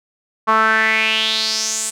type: tone with band-pass filter sweep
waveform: sawtooth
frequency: 220 Hz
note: A3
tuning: in tune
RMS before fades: -17 dBFS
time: 0.47-1.91 s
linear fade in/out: 20 ms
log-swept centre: 1100 to 8500 Hz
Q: 4.8
effects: none